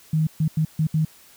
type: tone bursts at uneven times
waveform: sine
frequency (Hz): 157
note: D#3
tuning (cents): +16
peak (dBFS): -17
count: 5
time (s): 0.13-0.27 / 0.4-0.48 / 0.57-0.65 / 0.79-0.87 / 0.94-1.05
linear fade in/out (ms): 5
effects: white hiss -51 dBFS RMS until 1.36 s